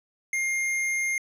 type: tone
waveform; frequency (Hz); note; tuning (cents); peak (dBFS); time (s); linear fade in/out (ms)
square; 2121; C7; +23; -25; 0.33-1.18; 2
effects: low-pass 11000 Hz 12 dB/octave